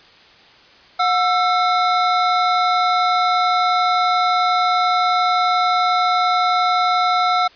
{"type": "tone pair together", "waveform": "square", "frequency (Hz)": [725, 1334.3], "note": ["F#5", "E6"], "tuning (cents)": [-35, 21], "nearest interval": "major seventh", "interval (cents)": 1056, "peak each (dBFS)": -18, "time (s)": [0.99, 7.48], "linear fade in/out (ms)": 10, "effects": ["white hiss -47 dBFS RMS until 7.55 s", "resampled to 11025 Hz"]}